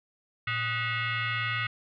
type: tone with frequency modulation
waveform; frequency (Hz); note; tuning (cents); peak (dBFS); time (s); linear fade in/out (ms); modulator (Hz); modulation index
sine; 115.5; A#2; -16; -27; 0.47-1.67; 5; 683; 3.9
effects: none